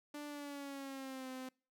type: tone with pitch glide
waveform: sawtooth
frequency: 293.7 to 258.7 Hz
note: D4 to C4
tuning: 0 to -19 cents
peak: -40 dBFS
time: 0.14-1.49 s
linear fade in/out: 5 ms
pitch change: -219 cents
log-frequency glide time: 0.27-1.29 s
effects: noise-tail reverb RT60 0.4 s tail -26 dB re dry